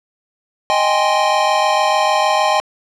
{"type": "chord", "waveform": "square", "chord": "Ab major seventh", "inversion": "second", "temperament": "equal", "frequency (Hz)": [622.3, 784, 830.6, 1046.5], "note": ["Eb5", "G5", "Ab5", "C6"], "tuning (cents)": [0, 0, 0, 0], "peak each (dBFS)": -19, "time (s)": [0.7, 2.6], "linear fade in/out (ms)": 0, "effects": ["low-pass 6000 Hz 12 dB/octave"]}